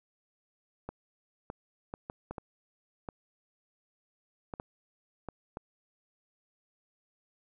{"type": "clicks", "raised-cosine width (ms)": 1, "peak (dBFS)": -24, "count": 11, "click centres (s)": [0.89, 1.501, 1.939, 2.099, 2.31, 2.382, 3.088, 4.538, 4.599, 5.287, 5.571], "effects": []}